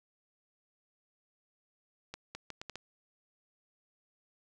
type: accelerating click train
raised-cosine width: 0.2 ms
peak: -24 dBFS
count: 6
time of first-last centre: 2.14-2.757 s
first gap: 210 ms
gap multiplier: 0.73
effects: none